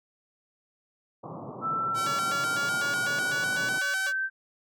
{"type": "band-pass noise", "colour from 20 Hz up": "pink", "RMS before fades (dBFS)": -40, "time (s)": [1.23, 3.79], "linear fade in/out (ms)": 10, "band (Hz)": [110, 1200], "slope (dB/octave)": 96}
{"type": "exponential sweep", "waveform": "sine", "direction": "up", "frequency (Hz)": [1318.5, 1561], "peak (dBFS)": -26, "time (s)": [1.61, 4.3], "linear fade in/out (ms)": 50}
{"type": "tone with vibrato", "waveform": "5% pulse", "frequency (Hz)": 659.3, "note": "E5", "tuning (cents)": 0, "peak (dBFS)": -21, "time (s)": [1.94, 4.13], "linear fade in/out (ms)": 50, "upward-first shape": "square", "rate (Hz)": 4, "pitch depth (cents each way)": 260}
{"effects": []}